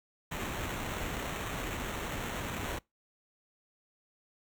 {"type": "noise with sample-and-hold", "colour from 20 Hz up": "pink", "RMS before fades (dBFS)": -37, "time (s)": [0.31, 2.79], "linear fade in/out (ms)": 10, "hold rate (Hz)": 4900, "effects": ["noise-tail reverb RT60 0.2 s tail -25 dB re dry"]}